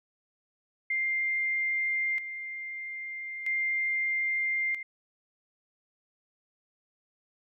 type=tone with tremolo; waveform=sine; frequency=2102 Hz; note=C7; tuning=7 cents sharp; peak=-26 dBFS; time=0.9-4.83 s; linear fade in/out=5 ms; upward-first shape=square; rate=0.39 Hz; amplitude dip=65%; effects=none